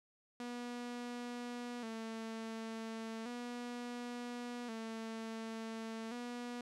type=tone with vibrato; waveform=sawtooth; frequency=233.1 Hz; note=A#3; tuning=in tune; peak=-38 dBFS; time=0.4-6.61 s; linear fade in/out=2 ms; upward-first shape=square; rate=0.35 Hz; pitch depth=68 cents each way; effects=low-pass 8000 Hz 12 dB/octave